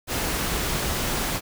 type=noise; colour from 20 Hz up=pink; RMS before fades=-26 dBFS; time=0.07-1.41 s; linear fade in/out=50 ms; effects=none